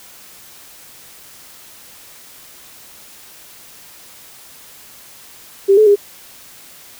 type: tone with pitch steps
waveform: sine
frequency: 393.7 / 430.5 / 406.5 Hz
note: G4 / A4 / G#4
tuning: +8 / -38 / -37 cents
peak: -6 dBFS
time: 5.68-5.959 s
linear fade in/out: 20 ms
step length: 93 ms
effects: white hiss -41 dBFS RMS until 6.99 s